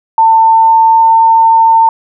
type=tone with pitch glide; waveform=sine; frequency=896 to 903.3 Hz; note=A5 to A5; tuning=+31 to +45 cents; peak=-3 dBFS; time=0.18-1.89 s; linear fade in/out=2 ms; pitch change=+14 cents; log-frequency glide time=0.39-1.25 s; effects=none